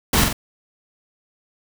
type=noise with echo; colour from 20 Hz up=pink; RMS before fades=-17 dBFS; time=0.13-0.24 s; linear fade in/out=5 ms; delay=45 ms; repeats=2; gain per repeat=-4 dB; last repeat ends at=0.33 s; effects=none